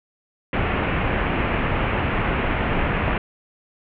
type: low-pass noise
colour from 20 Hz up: pink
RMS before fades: -22 dBFS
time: 0.53-3.18 s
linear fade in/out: 2 ms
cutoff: 2800 Hz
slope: 48 dB/octave
effects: none